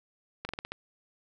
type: slowing click train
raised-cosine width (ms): 0.3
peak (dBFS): -19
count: 6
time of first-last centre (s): 0.45-0.72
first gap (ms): 40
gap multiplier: 1.15
effects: none